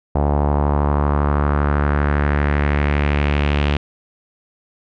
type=tone with low-pass filter sweep; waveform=sawtooth; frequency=72.6 Hz; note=D2; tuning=19 cents flat; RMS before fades=-17 dBFS; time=0.15-3.77 s; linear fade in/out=5 ms; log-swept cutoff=780 to 3000 Hz; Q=2.5; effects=none